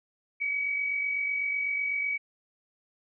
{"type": "tone pair together", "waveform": "sine", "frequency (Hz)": [2224, 2272], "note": ["C#7", "C#7"], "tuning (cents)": [5, 42], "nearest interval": "unison", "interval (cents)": 37, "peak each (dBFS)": [-38, -27], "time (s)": [0.4, 2.18], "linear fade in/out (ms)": 20, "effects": []}